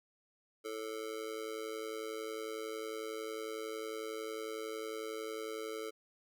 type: tone with amplitude modulation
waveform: square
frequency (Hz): 440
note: A4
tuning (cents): 0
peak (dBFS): -36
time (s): 0.64-5.91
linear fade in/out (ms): 20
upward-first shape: sine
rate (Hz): 111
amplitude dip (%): 90
effects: none